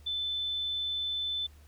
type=tone; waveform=sine; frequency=3520 Hz; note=A7; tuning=in tune; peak=-30 dBFS; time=0.06-1.47 s; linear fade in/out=10 ms; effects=added 74 Hz sine -52 dBFS peak until 1.67 s + pink hiss -63 dBFS RMS until 1.67 s